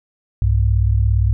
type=tone pair together; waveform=sine; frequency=63.7 / 101.12 Hz; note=C2 / G#2; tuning=-46 / -46 cents; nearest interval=minor sixth; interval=800 cents; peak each=-15 dBFS; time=0.42-1.33 s; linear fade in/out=0 ms; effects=none